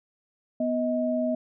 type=tone pair together; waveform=sine; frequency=246.9 / 631.9 Hz; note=B3 / D#5; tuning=0 / +27 cents; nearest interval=octave + major third; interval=1627 cents; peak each=-26 dBFS; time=0.6-1.35 s; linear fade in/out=5 ms; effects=none